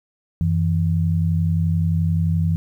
sine tone pair together, 91.48 / 163 Hz, F#2 / E3, -19 / -19 cents, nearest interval minor seventh, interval 1000 cents, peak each -19 dBFS, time 0.41-2.56 s, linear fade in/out 0 ms, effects 9-bit

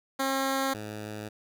10% pulse tone pair in turn, 269.1 / 106.24 Hz, C4 / G#2, +49 / +40 cents, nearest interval octave + major third, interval 1609 cents, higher first, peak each -18 / -28 dBFS, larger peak first, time 0.19-0.74 / 0.74-1.29 s, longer neither, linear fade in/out 10 ms, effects none

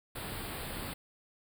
pink band-stop noise, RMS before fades -40 dBFS, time 0.15-0.94 s, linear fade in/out 10 ms, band 4800 to 8000 Hz, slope 96 dB/octave, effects none

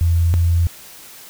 sine tone pair in turn, 84.3 / 84.94 Hz, E2 / F2, +39 / -48 cents, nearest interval unison, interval 13 cents, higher second, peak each -12 dBFS, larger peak neither, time 0.01-0.34 / 0.34-0.67 s, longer neither, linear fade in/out 0 ms, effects white hiss -40 dBFS RMS until 1.29 s

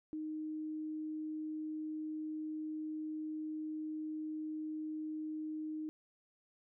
sine tone, 310 Hz, D#4, 6 cents flat, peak -38 dBFS, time 0.13-5.89 s, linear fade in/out 0 ms, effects none

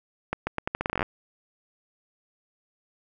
accelerating click train, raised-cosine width 0.5 ms, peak -11 dBFS, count 15, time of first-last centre 0.33-1.028 s, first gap 140 ms, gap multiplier 0.81, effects none

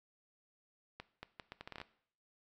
accelerating click train, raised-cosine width 0.3 ms, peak -29 dBFS, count 11, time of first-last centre 1-1.815 s, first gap 230 ms, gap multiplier 0.73, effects noise-tail reverb RT60 0.6 s tail -17 dB re dry

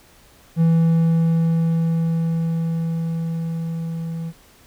triangle tone with level ramp, 164.81 Hz, E3, in tune, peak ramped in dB -10 to -23 dBFS, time 0.56-4.33 s, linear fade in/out 50 ms, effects pink hiss -51 dBFS RMS until 4.66 s

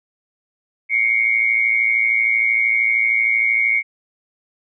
sine tone pair together, 2140 / 2253 Hz, C7 / C#7, +38 / +28 cents, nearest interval minor second, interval 90 cents, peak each -17 dBFS, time 0.89-3.83 s, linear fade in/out 50 ms, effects none

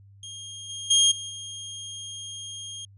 25% pulse tone with level steps, 3235 Hz, G#7, 46 cents flat, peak -34 / -30 / -13 / -30 / -32 dBFS, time 0.23-2.85 s, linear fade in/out 2 ms, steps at 0.69 / 0.9 / 1.11 / 1.29 s, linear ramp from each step 10 ms, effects added 99 Hz sine -49 dBFS peak until 2.97 s + resampled to 32000 Hz

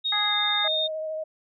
sine tone with pitch glide, 3729 to 3671 Hz, A#7 to A#7, 0 to -27 cents, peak -23 dBFS, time 0.04-0.88 s, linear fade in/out 20 ms, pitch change -27 cents, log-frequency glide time 0.27-0.34 s
harmonic tone, 415.3 Hz, G#4, in tune, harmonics 2 / 3 / 4 / 5, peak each -31 / -31 / -31 / -31 dBFS, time 0.12-0.68 s, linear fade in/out 5 ms
sine tone with vibrato, 628 Hz, D#5, 16 cents sharp, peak -28 dBFS, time 0.64-1.24 s, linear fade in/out 10 ms, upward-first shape sine, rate 13 Hz, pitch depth 16 cents each way
effects none

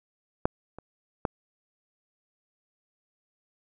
clicks, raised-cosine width 1 ms, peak -8 / -27 / -11 dBFS, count 3, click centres 0.455 / 0.786 / 1.252 s, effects none

